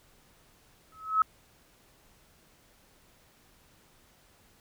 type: tone with exponential growth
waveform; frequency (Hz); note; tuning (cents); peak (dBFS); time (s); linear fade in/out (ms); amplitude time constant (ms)
sine; 1289; E6; -39; -17; 0.92-1.22; 2; 65
effects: pink hiss -62 dBFS RMS until 4.6 s